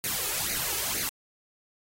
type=noise with flanger; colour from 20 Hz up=white; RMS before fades=-30 dBFS; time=0.04-1.09 s; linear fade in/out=0 ms; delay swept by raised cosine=0.45 to 2.35 ms; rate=2.1 Hz; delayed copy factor=+0.75; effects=AAC 48 kbps